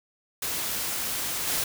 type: noise with level steps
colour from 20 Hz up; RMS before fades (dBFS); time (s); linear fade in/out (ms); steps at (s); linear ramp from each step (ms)
white; -30 / -27; 0.42-1.64; 5; 1.47; 5
effects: none